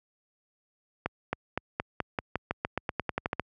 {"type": "accelerating click train", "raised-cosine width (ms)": 0.5, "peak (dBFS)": -13, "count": 17, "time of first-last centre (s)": [1.06, 3.397], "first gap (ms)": 270, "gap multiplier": 0.91, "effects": ["high-pass 60 Hz 12 dB/octave"]}